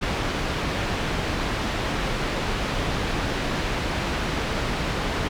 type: low-pass noise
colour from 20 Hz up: pink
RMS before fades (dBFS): -26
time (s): 0.01-5.29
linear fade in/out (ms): 20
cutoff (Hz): 3700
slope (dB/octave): 12
effects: none